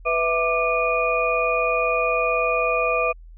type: tone cluster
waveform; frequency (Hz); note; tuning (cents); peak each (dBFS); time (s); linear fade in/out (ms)
sine; 496.2 / 656 / 1183 / 2456; B4 / E5 / D6 / D#7; +8 / -9 / +12 / -23; -24; 0.05-3.13; 20
effects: added 41 Hz sine -40 dBFS peak until 3.37 s